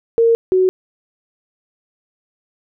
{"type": "tone pair in turn", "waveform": "sine", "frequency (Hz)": [460.5, 372.3], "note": ["A#4", "F#4"], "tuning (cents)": [-21, 11], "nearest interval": "major third", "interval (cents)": 368, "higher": "first", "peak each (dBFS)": [-9, -10], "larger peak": "first", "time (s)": [[0.18, 0.35], [0.52, 0.69]], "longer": "neither", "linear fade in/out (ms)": 0, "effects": []}